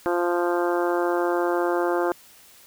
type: harmonic tone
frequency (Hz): 174.61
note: F3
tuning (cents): 0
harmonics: 2 / 3 / 4 / 5 / 6 / 7 / 8 / 9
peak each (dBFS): -23 / -27 / -29 / -31 / -33 / -34 / -35 / -36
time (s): 0.06-2.12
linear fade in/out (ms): 0
effects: white hiss -51 dBFS RMS until 2.66 s